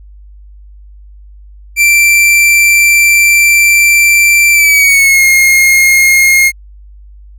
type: tone with pitch glide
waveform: 45% pulse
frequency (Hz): 2349 to 2142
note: D7 to C7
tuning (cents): 0 to +40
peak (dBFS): -4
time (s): 1.76-6.52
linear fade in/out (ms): 50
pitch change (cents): -160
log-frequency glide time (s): 4.52-5.24
effects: added 50 Hz sine -32 dBFS peak until 7.38 s